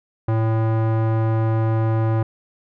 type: tone with low-pass filter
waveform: square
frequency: 111.6 Hz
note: A2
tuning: 25 cents sharp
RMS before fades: -19 dBFS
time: 0.28-2.23 s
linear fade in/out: 5 ms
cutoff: 1100 Hz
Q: 1
effects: none